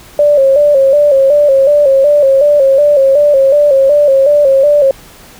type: tone with vibrato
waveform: sine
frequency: 563 Hz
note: C#5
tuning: 27 cents sharp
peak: -4 dBFS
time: 0.19-4.91 s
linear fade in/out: 2 ms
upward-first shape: square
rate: 2.7 Hz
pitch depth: 71 cents each way
effects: pink hiss -37 dBFS RMS until 5.39 s